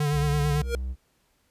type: tone with vibrato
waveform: square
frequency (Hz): 146.83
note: D3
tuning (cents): 0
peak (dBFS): -23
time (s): 0-0.62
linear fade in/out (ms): 5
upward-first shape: sine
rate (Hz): 9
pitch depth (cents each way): 37
type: tone with pitch glide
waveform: triangle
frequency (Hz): 65.41 to 63.88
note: C2 to C2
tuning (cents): 0 to -41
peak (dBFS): -26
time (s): 0.11-0.96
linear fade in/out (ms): 50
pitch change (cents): -41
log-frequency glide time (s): 0.36-0.55
type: tone with exponential growth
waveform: square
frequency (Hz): 470.7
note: A#4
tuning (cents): +17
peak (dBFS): -23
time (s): 0.59-0.75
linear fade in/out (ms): 1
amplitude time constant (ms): 33
effects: pink hiss -68 dBFS RMS until 1.5 s + resampled to 32000 Hz